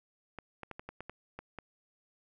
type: clicks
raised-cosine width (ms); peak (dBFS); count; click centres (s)
0.5; -27; 9; 0.387 / 0.633 / 0.713 / 0.795 / 0.89 / 1.006 / 1.096 / 1.39 / 1.587
effects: none